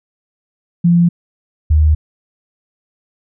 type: tone pair in turn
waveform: sine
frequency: 172.2 / 76.71 Hz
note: F3 / D#2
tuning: -24 / -24 cents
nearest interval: octave + major second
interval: 1400 cents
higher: first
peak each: -7 dBFS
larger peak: neither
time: 0.84-1.09 / 1.7-1.95 s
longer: neither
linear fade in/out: 10 ms
effects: none